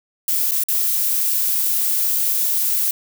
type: noise with dropouts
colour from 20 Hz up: violet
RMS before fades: -19 dBFS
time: 0.28-2.91 s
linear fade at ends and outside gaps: 2 ms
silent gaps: 0.511-0.517 / 0.637-0.685 s
effects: none